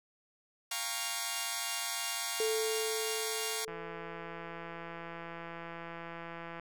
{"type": "chord", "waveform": "5% pulse", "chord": "G half-diminished seventh", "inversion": "third", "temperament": "equal with one note detuned", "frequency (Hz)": [698.5, 801.9, 932.3, 1108.7], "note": ["F5", "G5", "Bb5", "Db6"], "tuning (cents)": [0, 39, 0, 0], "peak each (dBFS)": [-28, -30, -28, -27], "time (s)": [0.71, 3.65], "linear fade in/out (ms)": 5}
{"type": "tone with exponential decay", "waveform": "sine", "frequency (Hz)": 440, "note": "A4", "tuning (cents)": 0, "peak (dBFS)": -29, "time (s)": [2.4, 6.13], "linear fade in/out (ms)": 2, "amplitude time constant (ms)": 810}
{"type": "click train", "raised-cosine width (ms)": 0.5, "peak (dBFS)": -29, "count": 491, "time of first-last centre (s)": [3.68, 6.597], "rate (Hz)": 168}
{"effects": []}